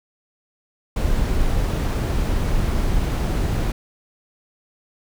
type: noise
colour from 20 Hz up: brown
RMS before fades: -20 dBFS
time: 0.96-3.72 s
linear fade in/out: 5 ms
effects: none